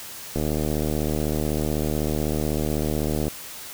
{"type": "click train", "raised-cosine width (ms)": 2, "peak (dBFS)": -12, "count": 223, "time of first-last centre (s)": [0.36, 3.281], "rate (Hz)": 76, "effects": ["white hiss -38 dBFS RMS until 3.73 s"]}